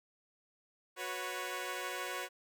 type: chord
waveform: 10% pulse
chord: F# suspended fourth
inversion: none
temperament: equal with one note detuned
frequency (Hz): 367.4 / 493.9 / 554.4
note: F#4 / B4 / C#5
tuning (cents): -12 / 0 / 0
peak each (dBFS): -34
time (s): 0.96-2.29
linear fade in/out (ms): 50
effects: none